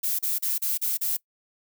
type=noise bursts; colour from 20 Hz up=violet; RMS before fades=-26 dBFS; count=6; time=0.03-1.17 s; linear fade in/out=10 ms; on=160 ms; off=36 ms; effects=noise-tail reverb RT60 0.1 s tail -22 dB re dry